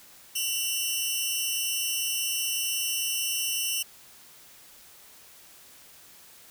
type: tone pair together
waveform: 10% pulse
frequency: 2751 / 2996 Hz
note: F7 / F#7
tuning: -27 / +21 cents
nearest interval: minor second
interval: 148 cents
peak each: -21 dBFS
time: 0.35-3.83 s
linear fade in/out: 10 ms
effects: white hiss -52 dBFS RMS until 6.5 s